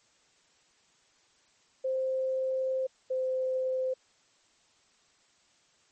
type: tone pair in turn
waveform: sine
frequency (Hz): 523.3 / 517.6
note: C5 / C5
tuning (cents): 0 / -19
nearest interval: unison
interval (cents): 19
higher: first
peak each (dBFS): -27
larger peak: neither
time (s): 1.84-2.87 / 3.1-3.94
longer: first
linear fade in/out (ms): 10
effects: white hiss -66 dBFS RMS until 5.91 s + MP3 32 kbps